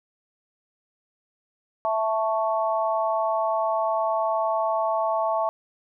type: chord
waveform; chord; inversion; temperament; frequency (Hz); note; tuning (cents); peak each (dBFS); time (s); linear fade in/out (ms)
sine; A major; second; equal; 659.3 / 880 / 1108.7; E5 / A5 / C#6; 0 / 0 / 0; -24 / -26 / -28; 1.85-5.49; 0
effects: none